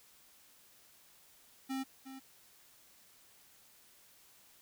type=tone with echo; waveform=square; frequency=265.9 Hz; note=C4; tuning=28 cents sharp; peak=-36 dBFS; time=1.69-1.84 s; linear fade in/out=20 ms; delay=360 ms; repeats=1; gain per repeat=-11 dB; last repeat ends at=2.2 s; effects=white hiss -63 dBFS RMS until 4.61 s